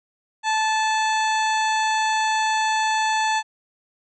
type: harmonic tone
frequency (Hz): 873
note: A5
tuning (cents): -14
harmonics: 1 / 2 / 3 / 4 / 5 / 7 / 8 / 9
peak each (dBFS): -20 / -26 / -30 / -32 / -34 / -37 / -38 / -39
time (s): 0.43-3.43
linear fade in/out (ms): 50
effects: none